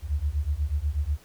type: beating tone pair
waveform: sine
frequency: 69.3 / 77.5 Hz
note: C#2 / D#2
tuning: 0 / -6 cents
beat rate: 8.2 Hz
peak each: -27 dBFS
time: 0.02-1.19 s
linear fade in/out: 50 ms
effects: pink hiss -55 dBFS RMS until 1.24 s